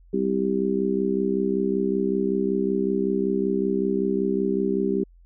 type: harmonic tone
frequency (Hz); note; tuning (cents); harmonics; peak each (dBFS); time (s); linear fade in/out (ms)
65.3; C2; -3; 3 / 4 / 5 / 6; -26 / -28 / -28 / -24; 0.13-5.04; 10
effects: added 43 Hz sine -49 dBFS peak until 5.25 s